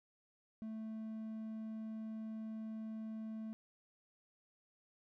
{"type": "tone", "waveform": "triangle", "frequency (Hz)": 220, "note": "A3", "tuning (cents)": 0, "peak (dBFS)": -40, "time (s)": [0.62, 3.53], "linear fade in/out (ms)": 0, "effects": []}